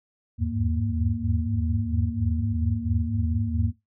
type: tone cluster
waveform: sine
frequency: 79.7 / 82.8 / 100.2 / 104.5 / 232.4 Hz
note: D#2 / E2 / G2 / G#2 / A#3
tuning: +42 / +8 / +38 / +11 / -5 cents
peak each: -29 dBFS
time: 0.38-3.73 s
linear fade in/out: 50 ms
effects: noise-tail reverb RT60 0.2 s tail -20 dB re dry